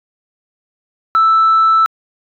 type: tone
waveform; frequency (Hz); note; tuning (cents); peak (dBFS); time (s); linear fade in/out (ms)
sine; 1320; E6; +2; -6; 1.15-1.86; 0
effects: tanh soft clip ceiling -5 dBFS